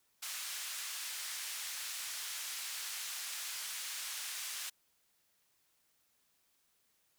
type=band-pass noise; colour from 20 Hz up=white; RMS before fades=-42 dBFS; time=0.22-4.7 s; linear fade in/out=10 ms; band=1400 to 9800 Hz; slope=12 dB/octave; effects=white hiss -75 dBFS RMS until 7.18 s